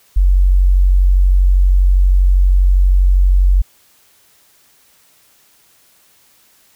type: tone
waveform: sine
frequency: 46.25 Hz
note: F#1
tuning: in tune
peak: -7 dBFS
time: 0.16-3.62 s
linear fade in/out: 10 ms
effects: white hiss -52 dBFS RMS until 6.75 s